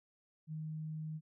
sine tone, 156.1 Hz, D#3, 6 cents sharp, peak -39 dBFS, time 0.47-1.21 s, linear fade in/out 50 ms, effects none

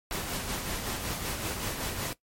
pink noise with tremolo, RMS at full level -32 dBFS, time 0.11-2.13 s, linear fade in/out 0 ms, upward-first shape sine, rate 5.3 Hz, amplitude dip 40%, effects noise-tail reverb RT60 0.1 s tail -17 dB re dry + MP3 64 kbps

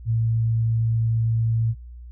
sine tone, 113.6 Hz, A#2, 44 cents flat, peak -18 dBFS, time 0.05-1.75 s, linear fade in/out 50 ms, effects added 60 Hz sine -37 dBFS peak until 2.11 s

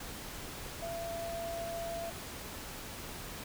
sine tone in noise, 674 Hz, E5, 38 cents sharp, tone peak -37 dBFS, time 0.82-2.1 s, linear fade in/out 5 ms, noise pink, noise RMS -44 dBFS, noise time 0-3.44 s, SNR +4 dB, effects none

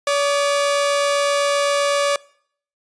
sawtooth tone pair together, 569.6 / 1207 Hz, C#5 / D6, +47 / +47 cents, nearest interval octave + minor second, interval 1300 cents, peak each -13 / -22 dBFS, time 0.07-2.16 s, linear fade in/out 2 ms, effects noise-tail reverb RT60 0.6 s tail -23 dB re dry + resampled to 22050 Hz

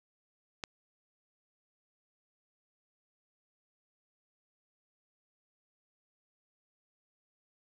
click, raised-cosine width 0.2 ms, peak -19 dBFS, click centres 0.638 s, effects none

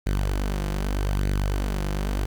sawtooth tone with flanger, 49 Hz, G1, in tune, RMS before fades -25 dBFS, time 0.06-2.26 s, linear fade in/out 10 ms, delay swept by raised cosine 0.46 to 5.86 ms, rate 0.82 Hz, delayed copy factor +0.55, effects 8-bit

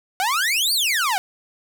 sawtooth exponential two-way sweep, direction up then down, 720 to 4716 to 720 Hz, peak -15 dBFS, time 0.2-1.18 s, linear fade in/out 0 ms, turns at 0.73 s, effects none

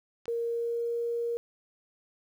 click, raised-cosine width 0.2 ms, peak -28 dBFS, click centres 0.256 s
sine tone with pitch glide, 466.7 to 469.9 Hz, A#4 to A#4, +2 to +14 cents, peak -28 dBFS, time 0.28-1.37 s, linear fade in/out 0 ms, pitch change +12 cents, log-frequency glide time 0.43-0.96 s
effects 10-bit

